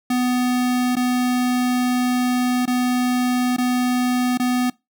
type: tone with dropouts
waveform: square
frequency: 249 Hz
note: B3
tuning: 14 cents sharp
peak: -18 dBFS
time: 0.1-4.7 s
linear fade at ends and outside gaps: 5 ms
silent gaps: 0.955-0.966 / 2.656-2.676 / 3.565-3.582 / 4.375-4.397 s
effects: noise-tail reverb RT60 0.2 s tail -22 dB re dry